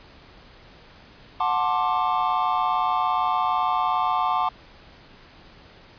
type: chord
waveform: triangle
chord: D dominant seventh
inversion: first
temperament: just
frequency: 734.2 / 881 / 1057.2 / 1174.7 Hz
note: F#5 / A5 / C6 / D6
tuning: -14 / +2 / +18 / 0 cents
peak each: -24 dBFS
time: 1.4-4.49 s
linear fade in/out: 5 ms
effects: pink hiss -49 dBFS RMS until 5.98 s + resampled to 11025 Hz